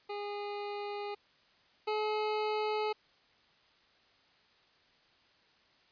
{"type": "tone pair in turn", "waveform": "25% pulse", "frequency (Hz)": [410, 427.2], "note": ["G#4", "G#4"], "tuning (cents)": [-22, 49], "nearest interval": "minor second", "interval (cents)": 71, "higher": "second", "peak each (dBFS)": [-33, -27], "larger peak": "second", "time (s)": [[0.09, 1.15], [1.87, 2.93]], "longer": "neither", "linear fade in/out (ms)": 10, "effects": ["white hiss -66 dBFS RMS until 5.91 s", "resampled to 11025 Hz"]}